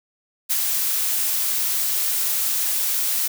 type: noise with ADSR envelope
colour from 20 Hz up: blue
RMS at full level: -20 dBFS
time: 0.49-3.28 s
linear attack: 22 ms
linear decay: 39 ms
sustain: -2 dB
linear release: 9 ms
effects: none